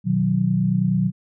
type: chord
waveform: sine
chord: B major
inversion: none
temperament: equal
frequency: 123.47 / 155.56 / 185 Hz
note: B2 / D#3 / F#3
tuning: 0 / 0 / 0 cents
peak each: -23 / -23 / -19 dBFS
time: 0.04-1.12 s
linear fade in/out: 50 ms
effects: none